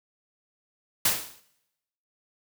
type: noise with exponential decay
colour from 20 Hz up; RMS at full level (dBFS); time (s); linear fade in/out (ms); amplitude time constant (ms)
white; -19; 1.05-1.4; 5; 75
effects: noise-tail reverb RT60 0.9 s tail -20 dB re dry